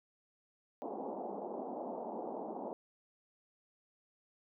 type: band-pass noise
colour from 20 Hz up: white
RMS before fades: -42 dBFS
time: 0.82-2.73 s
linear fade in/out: 0 ms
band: 200 to 860 Hz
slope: 48 dB/octave
effects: none